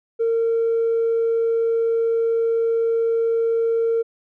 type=tone with tanh clipping; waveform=triangle; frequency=457.9 Hz; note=A#4; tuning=31 cents flat; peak=-17 dBFS; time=0.19-4.03 s; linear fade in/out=20 ms; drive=5 dB; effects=none